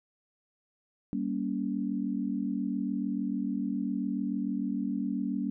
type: chord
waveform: sine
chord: G diminished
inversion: none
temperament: just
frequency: 196 / 235.2 / 282.2 Hz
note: G3 / Bb3 / Db4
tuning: 0 / +16 / +31 cents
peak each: -33 dBFS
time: 1.13-5.5 s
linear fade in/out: 0 ms
effects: none